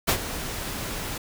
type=noise with ADSR envelope; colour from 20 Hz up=pink; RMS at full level=-19 dBFS; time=0.07-1.18 s; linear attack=21 ms; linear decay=79 ms; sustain=-13 dB; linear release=6 ms; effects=none